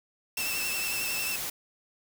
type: noise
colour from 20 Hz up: white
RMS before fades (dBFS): -34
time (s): 0.37-1.5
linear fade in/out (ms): 5
type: tone with vibrato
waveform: sawtooth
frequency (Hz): 2662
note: E7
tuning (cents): +16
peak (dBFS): -28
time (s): 0.37-1.36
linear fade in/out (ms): 2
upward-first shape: triangle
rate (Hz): 11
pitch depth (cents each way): 46
effects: none